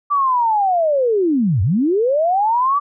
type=linear two-way sweep; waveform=sine; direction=down then up; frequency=1174.7 to 84.7 to 1174.7 Hz; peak=-13 dBFS; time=0.1-2.8 s; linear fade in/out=20 ms; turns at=1.62 s; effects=none